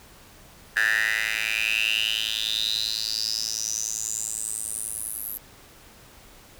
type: tone with high-pass filter sweep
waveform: 10% pulse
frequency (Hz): 110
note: A2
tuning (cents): 0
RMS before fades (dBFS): -27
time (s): 0.76-5.38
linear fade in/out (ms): 10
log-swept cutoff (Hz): 1700 to 12000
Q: 8.5
effects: pink hiss -50 dBFS RMS until 6.59 s